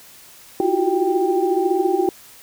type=tone cluster; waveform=sine; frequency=327.1 / 347.9 / 362.1 / 383.6 / 788 Hz; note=E4 / F4 / F#4 / G4 / G5; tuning=-13 / -7 / -37 / -37 / +9 cents; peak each=-25 / -24 / -20 / -22 / -23 dBFS; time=0.6-2.09 s; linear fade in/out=2 ms; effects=white hiss -45 dBFS RMS until 2.42 s